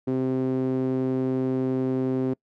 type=tone with band-pass filter; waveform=sawtooth; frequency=130.2 Hz; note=C3; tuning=8 cents flat; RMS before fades=-25 dBFS; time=0.07-2.34 s; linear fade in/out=10 ms; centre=320 Hz; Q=3.5; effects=noise-tail reverb RT60 0.1 s tail -25 dB re dry